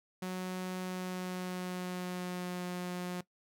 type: tone with pitch glide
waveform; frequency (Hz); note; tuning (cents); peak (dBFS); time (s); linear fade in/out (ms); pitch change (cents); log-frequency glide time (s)
sawtooth; 184.2 to 179.27; F#3 to F3; -7 to +46; -32; 0.22-3.21; 5; -47; 0.78-2.63
effects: noise-tail reverb RT60 0.1 s tail -19 dB re dry